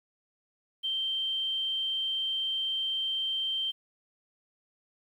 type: tone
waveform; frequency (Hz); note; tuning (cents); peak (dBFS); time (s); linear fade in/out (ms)
sine; 3136; G7; 0; -28; 0.83-3.72; 20
effects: 10-bit